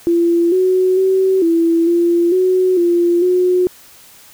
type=tone with pitch steps; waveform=sine; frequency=340.7 / 371.1 / 379.8 / 333.1 / 343.1 / 370.1 / 345.8 / 363 Hz; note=F4 / F#4 / F#4 / E4 / F4 / F#4 / F4 / F#4; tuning=-43 / +5 / +45 / +18 / -31 / 0 / -17 / -33 cents; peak=-10 dBFS; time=0.07-3.67 s; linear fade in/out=0 ms; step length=450 ms; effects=white hiss -43 dBFS RMS until 4.33 s